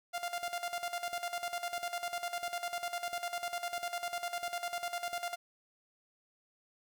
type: tone with tremolo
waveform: sawtooth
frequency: 698.5 Hz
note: F5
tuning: in tune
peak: -30 dBFS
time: 0.13-5.36 s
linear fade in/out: 20 ms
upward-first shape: square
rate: 10 Hz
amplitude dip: 70%
effects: none